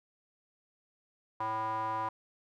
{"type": "tone with band-pass filter", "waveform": "square", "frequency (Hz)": 110, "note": "A2", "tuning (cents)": 0, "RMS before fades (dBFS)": -34, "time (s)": [1.4, 2.09], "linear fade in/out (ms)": 5, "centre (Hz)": 970, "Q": 6.2, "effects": []}